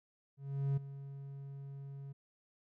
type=tone with ADSR envelope; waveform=triangle; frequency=138.59 Hz; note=C#3; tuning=in tune; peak=-27 dBFS; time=0.37-2.13 s; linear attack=400 ms; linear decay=10 ms; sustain=-15 dB; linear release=13 ms; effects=none